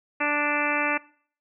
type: harmonic tone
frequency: 293.7 Hz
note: D4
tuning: in tune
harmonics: 1 / 2 / 3 / 4 / 5 / 6 / 7 / 8 / 9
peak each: -31 / -31 / -31 / -31 / -31 / -31 / -31 / -31 / -31 dBFS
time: 0.2-0.98 s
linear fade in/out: 10 ms
effects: noise-tail reverb RT60 0.5 s tail -21 dB re dry